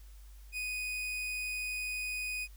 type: tone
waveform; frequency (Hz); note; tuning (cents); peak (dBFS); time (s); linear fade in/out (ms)
40% pulse; 2489; D#7; 0; -34; 0.52-2.48; 50
effects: added 50 Hz sine -49 dBFS peak until 2.56 s + white hiss -64 dBFS RMS until 2.56 s

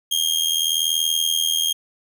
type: tone with amplitude modulation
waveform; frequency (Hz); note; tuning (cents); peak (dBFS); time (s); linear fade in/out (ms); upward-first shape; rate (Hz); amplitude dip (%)
sawtooth; 3230; G#7; -49; -12; 0.11-1.73; 10; sine; 80.8; 75
effects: none

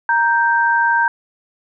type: tone pair together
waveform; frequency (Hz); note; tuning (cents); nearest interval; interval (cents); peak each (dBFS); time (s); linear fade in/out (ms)
sine; 933.7 / 1568; A#5 / G6; +3 / 0; major sixth; 897; -15; 0.09-1.08; 2
effects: none

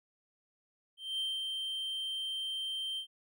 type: tone with ADSR envelope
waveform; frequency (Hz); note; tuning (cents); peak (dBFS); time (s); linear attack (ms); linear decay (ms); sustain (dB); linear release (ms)
triangle; 3136; G7; 0; -30; 0.97-3.07; 220; 210; -3; 91
effects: none

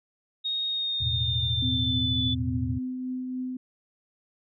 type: tone with pitch glide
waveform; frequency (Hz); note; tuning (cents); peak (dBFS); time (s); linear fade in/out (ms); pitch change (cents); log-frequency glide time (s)
sine; 3729 to 3479; A#7 to A7; 0 to -20; -26; 0.44-2.35; 20; -120; 0.68-2.21
type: chord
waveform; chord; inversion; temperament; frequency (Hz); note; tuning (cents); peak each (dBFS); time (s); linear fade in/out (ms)
sine; E suspended fourth; none; equal; 82.41 / 110 / 123.47; E2 / A2 / B2; 0 / 0 / 0; -31; 1-2.79; 20
type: tone with tremolo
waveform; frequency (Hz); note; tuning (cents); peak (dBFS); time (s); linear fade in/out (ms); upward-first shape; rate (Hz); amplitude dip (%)
sine; 254.9; C4; -45; -28; 1.62-3.57; 5; triangle; 3.5; 30
effects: none

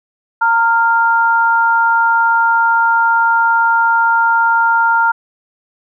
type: tone pair together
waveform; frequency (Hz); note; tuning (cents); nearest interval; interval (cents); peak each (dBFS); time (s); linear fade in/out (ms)
sine; 917.7 / 1396.9; A#5 / F6; -27 / 0; perfect fifth; 727; -12; 0.41-5.12; 10
effects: none

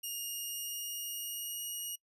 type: tone with pitch glide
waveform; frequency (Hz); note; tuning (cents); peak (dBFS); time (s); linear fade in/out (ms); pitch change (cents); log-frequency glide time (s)
5% pulse; 2838 to 2881; F7 to F#7; +27 to -47; -29; 0.03-1.96; 10; +26; 0.17-1.66
effects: noise-tail reverb RT60 0.1 s tail -25 dB re dry + resampled to 32000 Hz

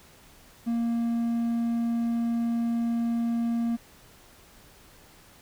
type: tone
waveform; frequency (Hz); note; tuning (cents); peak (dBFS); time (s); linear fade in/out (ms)
triangle; 233.1; A#3; 0; -22; 0.66-3.77; 20
effects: pink hiss -54 dBFS RMS until 5.41 s

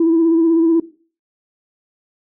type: tone with vibrato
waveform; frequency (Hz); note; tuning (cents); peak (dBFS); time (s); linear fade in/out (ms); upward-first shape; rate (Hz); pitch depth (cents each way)
sine; 329.6; E4; 0; -9; 0-0.8; 5; sine; 16; 37
effects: noise-tail reverb RT60 0.4 s tail -18 dB re dry + tanh soft clip ceiling -7 dBFS

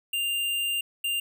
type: tone bursts at uneven times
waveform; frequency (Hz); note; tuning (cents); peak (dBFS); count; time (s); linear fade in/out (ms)
square; 2794; F7; 0; -26; 2; 0.13-0.81 / 1.04-1.2; 5
effects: none

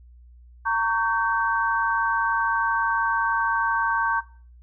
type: tone cluster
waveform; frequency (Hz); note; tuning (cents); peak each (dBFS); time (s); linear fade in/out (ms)
sine; 919 / 1122 / 1552; A#5 / C#6 / G6; -25 / +21 / -18; -25; 0.65-4.21; 20
effects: noise-tail reverb RT60 0.4 s tail -17 dB re dry + added 60 Hz sine -46 dBFS peak until 4.62 s

